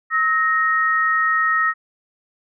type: tone pair together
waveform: sine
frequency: 1289 / 1864.8 Hz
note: E6 / A#6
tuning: -39 / 0 cents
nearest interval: tritone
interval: 639 cents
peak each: -18 dBFS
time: 0.1-1.74 s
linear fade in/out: 50 ms
effects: none